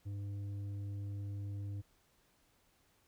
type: tone with tanh clipping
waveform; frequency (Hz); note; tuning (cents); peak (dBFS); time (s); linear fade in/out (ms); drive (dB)
triangle; 100.4; G2; +42; -40; 0.05-1.82; 20; 11
effects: pink hiss -72 dBFS RMS until 3.07 s